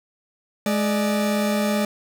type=tone pair together; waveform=40% pulse; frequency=210.9 / 594.8 Hz; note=G#3 / D5; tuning=+27 / +22 cents; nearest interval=octave + tritone; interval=1795 cents; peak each=-20 / -24 dBFS; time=0.66-1.85 s; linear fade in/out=2 ms; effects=none